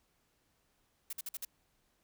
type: noise bursts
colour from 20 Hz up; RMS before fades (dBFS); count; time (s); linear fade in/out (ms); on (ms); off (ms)
blue; -40; 5; 1.1-1.45; 5; 30; 50
effects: pink hiss -75 dBFS RMS until 2.03 s